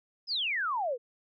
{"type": "exponential sweep", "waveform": "sine", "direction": "down", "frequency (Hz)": [5274, 453.7], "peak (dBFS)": -28, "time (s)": [0.27, 0.98], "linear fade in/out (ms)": 50, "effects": []}